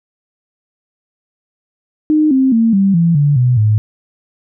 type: tone with pitch steps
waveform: sine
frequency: 306.8 / 264 / 227.2 / 195.52 / 168.25 / 144.79 / 124.6 / 107.22 Hz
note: D#4 / C4 / A#3 / G3 / E3 / D3 / B2 / A2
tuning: -24 / +16 / -44 / -4 / +36 / -24 / +16 / -44 cents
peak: -8 dBFS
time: 2.1-3.78 s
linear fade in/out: 0 ms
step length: 210 ms
effects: none